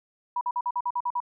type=tone bursts; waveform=sine; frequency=974 Hz; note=B5; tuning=24 cents flat; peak=-24 dBFS; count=9; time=0.36-1.203 s; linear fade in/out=5 ms; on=51 ms; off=48 ms; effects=none